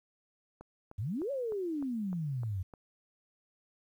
click train, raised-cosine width 1 ms, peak -34 dBFS, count 8, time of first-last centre 0.61-2.738 s, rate 3.29 Hz
sine exponential two-way sweep, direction up then down, 88.4 to 575 to 88.4 Hz, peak -32 dBFS, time 0.98-2.63 s, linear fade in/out 10 ms, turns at 1.31 s
effects 11-bit

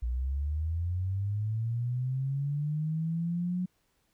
sine linear sweep, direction up, 57.8 to 183.1 Hz, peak -28 dBFS, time 0.02-3.66 s, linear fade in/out 10 ms, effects pink hiss -73 dBFS RMS until 4.13 s

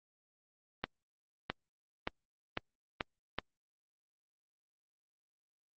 accelerating click train, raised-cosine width 0.3 ms, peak -16 dBFS, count 6, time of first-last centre 0.84-3.386 s, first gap 660 ms, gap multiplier 0.87, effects low-pass 4000 Hz 12 dB/octave + Opus 24 kbps

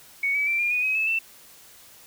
sine tone with pitch steps, 2227 / 2286 / 2346 / 2408 / 2471 / 2536 / 2603 / 2671 Hz, C#7 / D7 / D7 / D7 / D#7 / D#7 / E7 / E7, +7 / -47 / -2 / +43 / -13 / +32 / -22 / +22 cents, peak -21 dBFS, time 0.23-1.19 s, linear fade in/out 5 ms, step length 120 ms, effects white hiss -50 dBFS RMS until 2.06 s

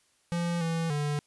square tone with pitch steps, 171.7 / 165 / 146.9 Hz, F3 / E3 / D3, -29 / +2 / +1 cents, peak -28 dBFS, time 0.32-1.19 s, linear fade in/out 0 ms, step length 290 ms, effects white hiss -68 dBFS RMS until 1.26 s + resampled to 24000 Hz

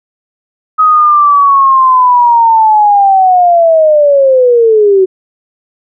sine linear sweep, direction down, 1267 to 370 Hz, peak -3 dBFS, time 0.78-5.06 s, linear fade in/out 20 ms, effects none

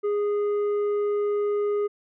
triangle tone with tanh clipping, 412.4 Hz, G#4, 12 cents flat, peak -23 dBFS, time 0.03-1.88 s, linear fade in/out 20 ms, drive 10 dB, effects none

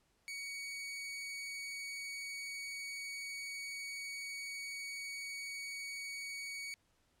sawtooth tone, 2244 Hz, C#7, 21 cents sharp, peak -38 dBFS, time 0.28-6.74 s, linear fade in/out 0 ms, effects pink hiss -75 dBFS RMS until 7.2 s + low-pass 11000 Hz 12 dB/octave

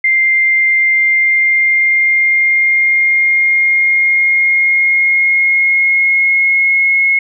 sine tone with pitch glide, 2097 to 2171 Hz, C7 to C#7, +3 to -37 cents, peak -8 dBFS, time 0.04-7.19 s, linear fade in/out 5 ms, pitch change +60 cents, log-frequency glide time 0.78-7.08 s, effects none

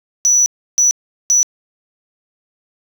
sine tone bursts at uneven times, 5920 Hz, F#8, in tune, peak -6 dBFS, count 3, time 0.25-0.46 / 0.78-0.91 / 1.3-1.43 s, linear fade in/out 0 ms, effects tanh soft clip ceiling -8 dBFS + 8-bit

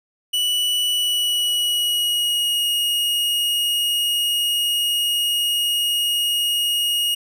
45% pulse tone with pitch glide, 2953 to 2872 Hz, F#7 to F7, -4 to +48 cents, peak -18 dBFS, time 0.33-7.15 s, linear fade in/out 10 ms, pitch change -48 cents, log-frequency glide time 0.91-2.67 s, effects none

